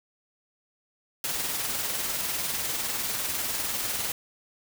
white noise with tremolo, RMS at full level -28 dBFS, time 1.24-4.12 s, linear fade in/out 2 ms, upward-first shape triangle, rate 20 Hz, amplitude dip 45%, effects none

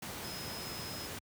sine tone in noise, 5110 Hz, D#8, 45 cents sharp, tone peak -45 dBFS, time 0.24-1.07 s, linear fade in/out 5 ms, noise pink, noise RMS -42 dBFS, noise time 0.02-1.19 s, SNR -6 dB, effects high-pass 80 Hz 12 dB/octave

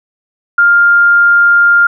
sine tone, 1402 Hz, F6, 6 cents sharp, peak -4 dBFS, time 0.58-1.87 s, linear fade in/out 5 ms, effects none

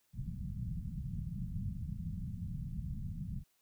white low-pass noise, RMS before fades -40 dBFS, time 0.13-3.44 s, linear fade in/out 50 ms, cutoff 190 Hz, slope 48 dB/octave, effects white hiss -75 dBFS RMS until 3.61 s

